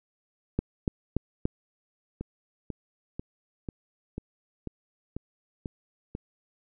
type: two click trains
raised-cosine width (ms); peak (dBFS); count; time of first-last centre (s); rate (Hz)
3; -12 / -21; 4 / 9; 0.59-1.455 / 2.21-6.151; 3.47 / 2.03
effects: none